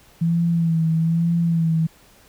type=tone with vibrato; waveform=sine; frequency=165.5 Hz; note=E3; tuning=7 cents sharp; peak=-16 dBFS; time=0.21-1.87 s; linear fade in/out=10 ms; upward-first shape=sine; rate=1.1 Hz; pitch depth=43 cents each way; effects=pink hiss -52 dBFS RMS until 2.28 s